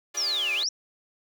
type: chord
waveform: 5% pulse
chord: D diminished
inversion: first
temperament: equal with one note detuned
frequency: 349.2 / 415.3 / 583.9 Hz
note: F4 / Ab4 / D5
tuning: 0 / 0 / -10 cents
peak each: -31 / -30 / -28 dBFS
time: 0.14-0.64 s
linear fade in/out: 10 ms
type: exponential two-way sweep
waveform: sine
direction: down then up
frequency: 5980 to 2329 to 5980 Hz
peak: -24 dBFS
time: 0.17-0.69 s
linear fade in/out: 5 ms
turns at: 0.54 s
effects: none